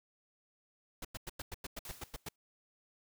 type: noise bursts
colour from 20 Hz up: pink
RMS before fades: -42 dBFS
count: 11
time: 1.02-2.288 s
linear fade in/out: 5 ms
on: 28 ms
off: 96 ms
type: noise with exponential decay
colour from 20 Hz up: white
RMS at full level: -46 dBFS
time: 1.85-2.36 s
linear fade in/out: 2 ms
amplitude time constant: 110 ms
effects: none